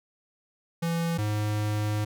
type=tone pair in turn; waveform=square; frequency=167.6 / 105.58 Hz; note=E3 / G#2; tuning=+29 / +29 cents; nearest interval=minor sixth; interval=800 cents; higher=first; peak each=-26 dBFS; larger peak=neither; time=0.82-1.18 / 1.18-2.05 s; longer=second; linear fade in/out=10 ms; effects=none